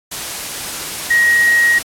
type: tone in noise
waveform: sine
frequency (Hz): 1889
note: A#6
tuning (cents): +22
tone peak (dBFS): -9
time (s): 1.1-1.79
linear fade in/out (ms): 10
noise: white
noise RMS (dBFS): -24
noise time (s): 0.11-1.83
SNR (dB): +12
effects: low-pass 12000 Hz 12 dB/octave + AAC 64 kbps